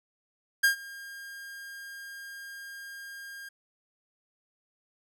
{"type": "tone with ADSR envelope", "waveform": "45% pulse", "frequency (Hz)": 1612, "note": "G6", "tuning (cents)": 48, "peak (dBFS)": -18, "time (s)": [0.63, 3.49], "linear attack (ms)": 13, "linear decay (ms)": 110, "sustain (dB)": -23, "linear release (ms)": 7, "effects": []}